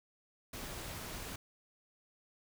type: noise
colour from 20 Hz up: pink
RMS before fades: -44 dBFS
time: 0.53-1.36 s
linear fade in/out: 5 ms
effects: none